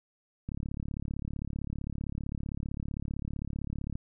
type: click train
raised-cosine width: 5 ms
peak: -23 dBFS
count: 124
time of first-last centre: 0.49-3.955 s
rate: 35.5 Hz
effects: none